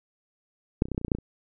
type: clicks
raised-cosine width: 3 ms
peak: -7 / -20 / -30 / -15 / -24 / -13 / -26 / -13 / -24 / -8 / -17 / -27 dBFS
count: 12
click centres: 0.821 / 0.855 / 0.885 / 0.917 / 0.947 / 0.979 / 1.014 / 1.048 / 1.082 / 1.118 / 1.15 / 1.186 s
effects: none